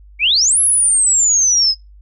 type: exponential two-way sweep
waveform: sine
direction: up then down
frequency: 2202 to 11070 to 5030 Hz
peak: -10 dBFS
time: 0.19-1.75 s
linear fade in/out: 50 ms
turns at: 0.6 s
effects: noise-tail reverb RT60 0.2 s tail -24 dB re dry + added 50 Hz sine -39 dBFS peak until 2.01 s